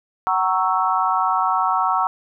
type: chord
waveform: sine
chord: F# dominant seventh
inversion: none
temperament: equal with one note detuned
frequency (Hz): 751.6 / 932.3 / 1108.7 / 1318.5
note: F#5 / A#5 / C#6 / E6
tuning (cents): +27 / 0 / 0 / 0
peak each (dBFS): -22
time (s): 0.27-2.07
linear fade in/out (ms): 0
effects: none